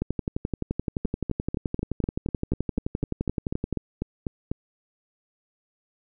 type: two click trains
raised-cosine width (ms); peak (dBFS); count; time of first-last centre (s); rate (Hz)
3; -13 / -14; 44 / 15; 0.02-3.727 / 1.05-4.515; 11.6 / 4.04
effects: none